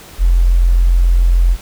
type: tone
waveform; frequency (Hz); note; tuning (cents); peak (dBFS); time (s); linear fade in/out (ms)
sine; 43.52; F1; -5; -7; 0.18-1.57; 50
effects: pink hiss -37 dBFS RMS until 1.61 s